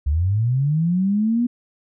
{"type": "linear sweep", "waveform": "sine", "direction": "up", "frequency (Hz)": [67.3, 245.6], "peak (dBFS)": -16, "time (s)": [0.06, 1.47], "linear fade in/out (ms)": 10, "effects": []}